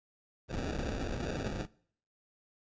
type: noise with sample-and-hold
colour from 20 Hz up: pink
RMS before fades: -36 dBFS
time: 0.48-1.67 s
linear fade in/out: 50 ms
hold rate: 1050 Hz
effects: noise-tail reverb RT60 0.6 s tail -23 dB re dry + resampled to 16000 Hz